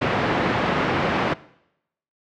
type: band-pass noise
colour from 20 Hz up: pink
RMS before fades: -22 dBFS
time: 0.01-1.34 s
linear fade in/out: 10 ms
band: 150 to 2200 Hz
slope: 12 dB/octave
effects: noise-tail reverb RT60 0.8 s tail -20 dB re dry + low-pass 5000 Hz 12 dB/octave